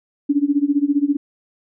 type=tone with tremolo; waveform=sine; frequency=286.6 Hz; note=D4; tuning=42 cents flat; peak=-11 dBFS; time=0.29-1.17 s; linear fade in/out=10 ms; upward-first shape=sine; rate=15 Hz; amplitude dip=90%; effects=none